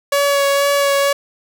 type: tone with vibrato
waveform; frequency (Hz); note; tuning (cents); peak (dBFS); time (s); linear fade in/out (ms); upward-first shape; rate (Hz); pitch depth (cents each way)
sawtooth; 563; C#5; +27; -9; 0.12-1.13; 5; sine; 2.1; 14
effects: none